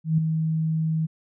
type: tone with ADSR envelope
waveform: sine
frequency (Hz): 159.4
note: D#3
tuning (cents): +42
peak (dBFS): -15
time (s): 0.04-1.07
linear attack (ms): 140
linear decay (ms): 5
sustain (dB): -6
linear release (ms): 20
effects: none